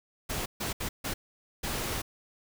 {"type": "noise bursts at uneven times", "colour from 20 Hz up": "pink", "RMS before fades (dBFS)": -33, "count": 5, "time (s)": [[0.29, 0.46], [0.6, 0.73], [0.8, 0.89], [1.04, 1.14], [1.63, 2.02]], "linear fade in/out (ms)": 10, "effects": []}